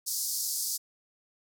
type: band-pass noise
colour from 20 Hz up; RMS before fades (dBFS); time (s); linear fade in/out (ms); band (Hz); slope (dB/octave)
pink; -32; 0.06-0.78; 20; 4700 to 16000; 48
effects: none